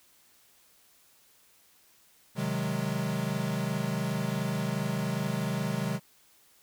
square chord, Ab dominant seventh, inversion first, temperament equal, 130.81 / 155.56 / 185 / 207.7 Hz, C3 / Eb3 / Gb3 / Ab3, 0 / 0 / 0 / 0 cents, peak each -35 / -35 / -35 / -35 dBFS, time 2.35-6 s, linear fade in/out 50 ms, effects white hiss -62 dBFS RMS until 6.62 s

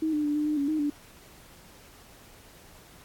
sine tone with pitch steps, 316.2 / 299.8 / 293.9 / 299.6 / 302.4 / 282 / 310.5 / 291.7 Hz, D#4 / D4 / D4 / D4 / D#4 / C#4 / D#4 / D4, +28 / +36 / +1 / +35 / -49 / +30 / -3 / -12 cents, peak -24 dBFS, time 0.02-0.9 s, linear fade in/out 5 ms, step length 110 ms, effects pink hiss -53 dBFS RMS until 3.04 s + AAC 64 kbps

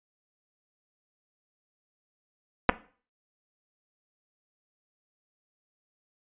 clicks, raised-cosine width 0.5 ms, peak -3 dBFS, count 2, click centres 2.692 / 2.696 s, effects noise-tail reverb RT60 0.4 s tail -17 dB re dry + resampled to 8000 Hz

